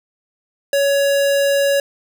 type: tone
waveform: square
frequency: 560 Hz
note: C#5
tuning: 18 cents sharp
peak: -14 dBFS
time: 0.73-1.8 s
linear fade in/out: 2 ms
effects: none